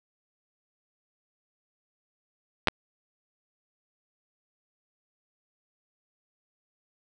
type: clicks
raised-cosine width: 0.3 ms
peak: -5 dBFS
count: 2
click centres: 2.673 / 2.684 s
effects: none